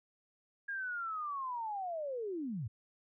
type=linear sweep; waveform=sine; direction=down; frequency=1639 to 95 Hz; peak=-36 dBFS; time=0.68-2.68 s; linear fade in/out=10 ms; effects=none